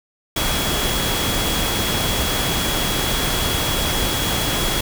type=tone in noise; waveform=sine; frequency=3338 Hz; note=G#7; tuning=8 cents sharp; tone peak=-26 dBFS; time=0.36-4.81 s; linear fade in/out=5 ms; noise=pink; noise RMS=-21 dBFS; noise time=0.36-4.81 s; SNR=-8 dB; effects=none